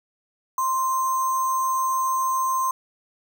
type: tone with sample-and-hold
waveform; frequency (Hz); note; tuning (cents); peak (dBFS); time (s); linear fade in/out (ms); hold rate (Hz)
sine; 1046.5; C6; 0; -20; 0.58-2.71; 2; 7350
effects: none